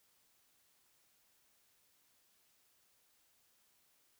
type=silence; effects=white hiss -73 dBFS RMS until 4.19 s